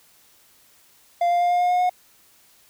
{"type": "tone with pitch steps", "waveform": "triangle", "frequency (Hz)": [695, 699.8, 704.7, 709.6, 714.5, 719.5, 724.5], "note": ["F5", "F5", "F5", "F5", "F5", "F#5", "F#5"], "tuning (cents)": [-9, 3, 15, 27, 39, -49, -37], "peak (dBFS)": -15, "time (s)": [1.21, 1.896], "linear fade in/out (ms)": 5, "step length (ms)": 98, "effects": ["white hiss -56 dBFS RMS until 2.69 s"]}